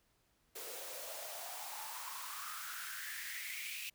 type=noise with high-pass filter sweep; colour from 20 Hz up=white; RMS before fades=-45 dBFS; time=0.55-3.9 s; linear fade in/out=10 ms; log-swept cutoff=440 to 2600 Hz; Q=6.3; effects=pink hiss -75 dBFS RMS until 3.94 s